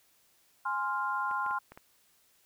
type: chord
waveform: sine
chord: F minor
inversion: first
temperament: equal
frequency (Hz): 830.6 / 1046.5 / 1396.9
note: Ab5 / C6 / F6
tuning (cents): 0 / 0 / 0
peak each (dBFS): -36 / -32 / -34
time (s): 0.65-1.59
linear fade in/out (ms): 10
type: clicks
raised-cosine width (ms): 0.5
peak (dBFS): -32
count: 5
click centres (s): 1.312 / 1.463 / 1.51 / 1.72 / 1.775
effects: white hiss -67 dBFS RMS until 2.45 s